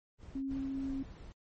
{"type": "noise bursts", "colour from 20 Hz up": "brown", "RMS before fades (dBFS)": -49, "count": 3, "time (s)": [0.18, 1.01], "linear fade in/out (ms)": 50, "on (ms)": 250, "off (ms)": 40}
{"type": "tone", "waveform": "sine", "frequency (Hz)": 270.3, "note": "C#4", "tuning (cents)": -44, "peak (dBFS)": -34, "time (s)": [0.35, 1.03], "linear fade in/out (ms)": 5}
{"type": "noise", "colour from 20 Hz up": "brown", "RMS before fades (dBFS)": -48, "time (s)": [0.51, 1.32], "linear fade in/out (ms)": 0}
{"effects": ["MP3 32 kbps"]}